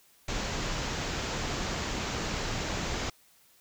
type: low-pass noise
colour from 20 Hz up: pink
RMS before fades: -33 dBFS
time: 0.28-3.1 s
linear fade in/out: 5 ms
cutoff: 7400 Hz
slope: 96 dB/octave
effects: white hiss -62 dBFS RMS until 3.6 s